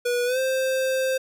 square tone with pitch glide, 486.2 to 524.1 Hz, B4 to C5, -27 to +3 cents, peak -22 dBFS, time 0.05-1.18 s, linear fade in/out 10 ms, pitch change +130 cents, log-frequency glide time 0.25-0.39 s, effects none

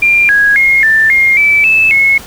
sine tone with pitch steps, 2388 / 1655 / 2145 / 1775 / 2129 / 2313 / 2622 / 2182 Hz, D7 / G#6 / C7 / A6 / C7 / D7 / E7 / C#7, +28 / -6 / +42 / +15 / +30 / -27 / -10 / -28 cents, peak -5 dBFS, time 0.02-2.18 s, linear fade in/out 5 ms, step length 270 ms, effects pink hiss -31 dBFS RMS until 2.26 s

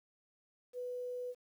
sine tone with quantisation, 495.3 Hz, B4, 5 cents sharp, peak -38 dBFS, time 0.73-1.35 s, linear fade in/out 50 ms, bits 11, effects none

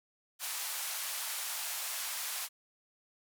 white band-pass noise, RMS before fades -38 dBFS, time 0.39-2.49 s, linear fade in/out 50 ms, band 700 to 15000 Hz, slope 24 dB/octave, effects none

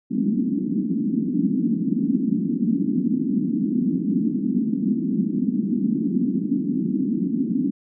pink band-pass noise, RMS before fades -22 dBFS, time 0.1-7.71 s, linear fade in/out 20 ms, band 190 to 290 Hz, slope 48 dB/octave, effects none

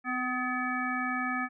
harmonic tone with a mistuned harmonic, 252.8 Hz, B3, 41 cents sharp, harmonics 1 / 3 / 5 / 7 / 9, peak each -34 / -37 / -34 / -34 / -38 dBFS, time 0.04-1.49 s, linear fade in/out 50 ms, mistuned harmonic 7, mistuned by -38 cents, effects none

